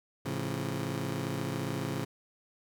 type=chord; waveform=20% pulse; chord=A augmented; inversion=none; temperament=just; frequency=110 / 137.5 / 171.88 Hz; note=A2 / C#3 / E#3; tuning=0 / -14 / -27 cents; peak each=-33 / -30 / -33 dBFS; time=0.25-2.05 s; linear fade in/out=10 ms; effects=none